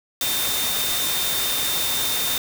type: tone in noise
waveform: sine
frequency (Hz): 3628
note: A#7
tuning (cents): -48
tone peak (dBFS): -26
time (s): 0.21-2.38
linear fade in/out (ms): 2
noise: white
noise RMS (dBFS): -24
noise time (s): 0.21-2.38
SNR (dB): -5
effects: none